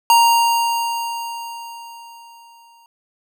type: tone with exponential decay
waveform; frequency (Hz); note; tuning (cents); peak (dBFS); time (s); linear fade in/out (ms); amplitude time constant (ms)
square; 932.3; A#5; 0; -9; 0.1-2.86; 1; 600
effects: none